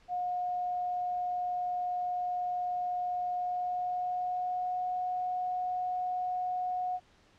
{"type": "tone with pitch glide", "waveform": "sine", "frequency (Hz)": [720, 728.8], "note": ["F#5", "F#5"], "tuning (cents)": [-47, -26], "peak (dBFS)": -30, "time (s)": [0.08, 7], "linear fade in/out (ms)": 50, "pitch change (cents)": 21, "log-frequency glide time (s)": [3.35, 4.87], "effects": ["pink hiss -63 dBFS RMS until 7.38 s", "low-pass 5000 Hz 12 dB/octave"]}